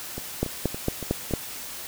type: two click trains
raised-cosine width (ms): 2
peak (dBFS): -19 / -9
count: 5 / 5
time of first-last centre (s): 0.18-1.31 / 0.43-1.337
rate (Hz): 3.54 / 4.41
effects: white hiss -37 dBFS RMS until 1.87 s